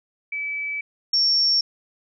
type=tone pair in turn; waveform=sine; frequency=2300 / 5477 Hz; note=D7 / F8; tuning=-37 / -35 cents; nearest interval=octave + minor third; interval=1502 cents; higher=second; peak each=-25 / -16 dBFS; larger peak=second; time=0.32-0.81 / 1.13-1.61 s; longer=first; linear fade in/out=5 ms; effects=none